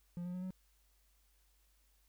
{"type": "tone with pitch steps", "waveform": "triangle", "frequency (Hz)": [174.7, 178.37, 182.12, 185.95], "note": ["F3", "F3", "F#3", "F#3"], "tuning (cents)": [1, 37, -27, 9], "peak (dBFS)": -37, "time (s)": [0.17, 0.506], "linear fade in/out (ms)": 0, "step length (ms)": 84, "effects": ["added 50 Hz sine -70 dBFS peak until 2.08 s", "white hiss -75 dBFS RMS until 2.08 s"]}